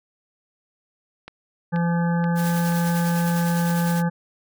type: click train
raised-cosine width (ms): 0.3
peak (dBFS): -21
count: 4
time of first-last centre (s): 1.28-2.722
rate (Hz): 2.08
type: harmonic tone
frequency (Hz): 170.8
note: F3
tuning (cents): -38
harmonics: 1 / 3 / 5 / 7 / 9 / 10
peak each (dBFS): -19 / -31 / -30 / -39 / -35 / -38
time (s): 1.72-4.1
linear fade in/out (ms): 20
type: noise with tremolo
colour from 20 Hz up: white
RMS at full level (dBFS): -33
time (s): 2.35-4.03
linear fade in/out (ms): 50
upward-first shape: sine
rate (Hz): 9.9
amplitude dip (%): 40
effects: none